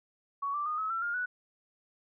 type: tone with pitch steps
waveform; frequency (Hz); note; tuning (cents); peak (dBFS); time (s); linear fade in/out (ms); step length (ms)
sine; 1120 / 1173 / 1228.4 / 1286.5 / 1347.4 / 1411.1 / 1477.8; C#6 / D6 / D#6 / E6 / E6 / F6 / F#6; +18 / -2 / -23 / -43 / +38 / +17 / -3; -30; 0.42-1.26; 10; 120
effects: none